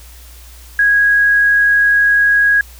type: tone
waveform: sine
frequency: 1652 Hz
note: G#6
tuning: 10 cents flat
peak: -8 dBFS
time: 0.79-2.61 s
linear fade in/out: 2 ms
effects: added 60 Hz sine -36 dBFS peak until 2.79 s + white hiss -42 dBFS RMS until 2.79 s